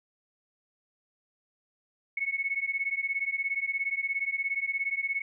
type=beating tone pair; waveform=sine; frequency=2195 / 2212 Hz; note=C#7 / C#7; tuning=-18 / -4 cents; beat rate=17 Hz; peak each=-31 dBFS; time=2.17-5.22 s; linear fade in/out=5 ms; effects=none